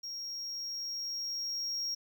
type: tone with level ramp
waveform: triangle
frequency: 5588 Hz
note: F8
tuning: in tune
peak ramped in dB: -37 to -31 dBFS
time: 0.03-1.95 s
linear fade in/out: 10 ms
effects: 11-bit